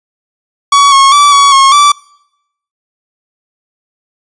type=tone with pitch steps; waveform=45% pulse; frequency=1128 / 1092 / 1156 / 1125 / 1086 / 1161 Hz; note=C#6 / C#6 / D6 / C#6 / C#6 / D6; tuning=+30 / -26 / -28 / +25 / -36 / -20 cents; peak=-3 dBFS; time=0.72-1.92 s; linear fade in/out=5 ms; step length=200 ms; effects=noise-tail reverb RT60 0.8 s tail -25 dB re dry + resampled to 22050 Hz